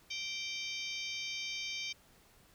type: harmonic tone with a mistuned harmonic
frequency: 780 Hz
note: G5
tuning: 9 cents flat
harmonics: 3 / 4 / 5 / 6 / 7 / 8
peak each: -41 / -43 / -45 / -47 / -48 / -49 dBFS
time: 0.1-1.93 s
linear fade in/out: 10 ms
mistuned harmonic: 5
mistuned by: -95 cents
effects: pink hiss -64 dBFS RMS until 2.54 s